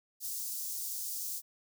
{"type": "high-pass noise", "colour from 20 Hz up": "white", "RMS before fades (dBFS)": -38, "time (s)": [0.2, 1.42], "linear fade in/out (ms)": 50, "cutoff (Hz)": 5200, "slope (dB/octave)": 24, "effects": []}